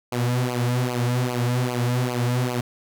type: tone with flanger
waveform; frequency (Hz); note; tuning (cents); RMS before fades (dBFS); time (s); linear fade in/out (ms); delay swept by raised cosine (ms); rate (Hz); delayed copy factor
sawtooth; 123.2; B2; -4; -23; 0.12-2.61; 5; 0.54 to 5.54; 2.5; -0.85
effects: none